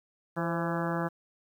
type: harmonic tone with a mistuned harmonic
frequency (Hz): 168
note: E3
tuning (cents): +33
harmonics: 1 / 2 / 3 / 4 / 5 / 6 / 7 / 8 / 9 / 10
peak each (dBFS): -32 / -35 / -37 / -38 / -39 / -40 / -40 / -41 / -42 / -42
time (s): 0.36-1.09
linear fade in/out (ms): 20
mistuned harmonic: 3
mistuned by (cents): +52
effects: 10-bit